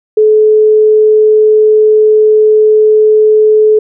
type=tone; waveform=sine; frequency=429.9 Hz; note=A4; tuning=40 cents flat; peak=-3 dBFS; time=0.17-3.79 s; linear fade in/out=5 ms; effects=none